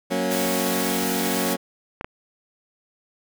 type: chord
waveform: 20% pulse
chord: F# major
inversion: none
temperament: equal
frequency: 185 / 233.1 / 277.2 Hz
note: F#3 / A#3 / C#4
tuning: 0 / 0 / 0 cents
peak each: -22 dBFS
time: 0.1-1.57 s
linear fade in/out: 20 ms
type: noise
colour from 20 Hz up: white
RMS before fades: -29 dBFS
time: 0.3-1.55 s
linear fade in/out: 20 ms
type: clicks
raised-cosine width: 0.5 ms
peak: -16 dBFS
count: 2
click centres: 2.011 / 2.045 s
effects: none